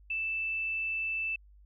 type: tone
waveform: sine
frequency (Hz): 2644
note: E7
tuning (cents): +5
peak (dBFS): -30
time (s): 0.1-1.36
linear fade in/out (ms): 5
effects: added 50 Hz sine -54 dBFS peak until 1.65 s